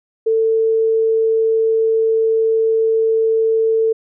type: tone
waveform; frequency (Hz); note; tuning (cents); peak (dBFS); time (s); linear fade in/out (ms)
sine; 446.5; A4; +25; -12; 0.26-3.93; 10
effects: none